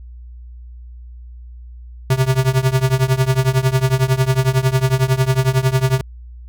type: tone with tremolo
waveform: square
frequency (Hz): 131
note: C3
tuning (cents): +2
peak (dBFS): -10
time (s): 2.1-6.01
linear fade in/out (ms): 2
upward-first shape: triangle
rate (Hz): 11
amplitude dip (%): 95
effects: added 60 Hz sine -33 dBFS peak until 6.48 s